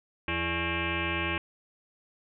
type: tone with frequency modulation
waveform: sine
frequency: 1347 Hz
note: E6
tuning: 37 cents sharp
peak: -27 dBFS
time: 0.28-1.38 s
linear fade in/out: 2 ms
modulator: 253 Hz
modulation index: 5.8
effects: none